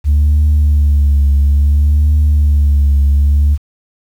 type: tone with vibrato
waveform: sine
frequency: 72.6 Hz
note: D2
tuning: 19 cents flat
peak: -5 dBFS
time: 0.04-3.58 s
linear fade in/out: 50 ms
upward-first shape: triangle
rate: 0.59 Hz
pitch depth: 64 cents each way
effects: tanh soft clip ceiling -5 dBFS + 7-bit